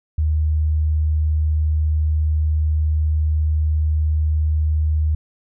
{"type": "tone", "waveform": "sine", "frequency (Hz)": 77.1, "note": "D#2", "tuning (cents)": -15, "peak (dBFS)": -15, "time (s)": [0.18, 5.15], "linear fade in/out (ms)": 5, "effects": []}